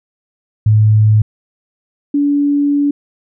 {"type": "tone pair in turn", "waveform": "sine", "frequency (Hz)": [107.5, 287], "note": ["A2", "D4"], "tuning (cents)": [-40, -40], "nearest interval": "octave + perfect fourth", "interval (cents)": 1700, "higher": "second", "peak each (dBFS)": [-6, -10], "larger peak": "first", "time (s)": [[0.66, 1.22], [2.14, 2.91]], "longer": "second", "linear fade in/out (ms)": 5, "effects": []}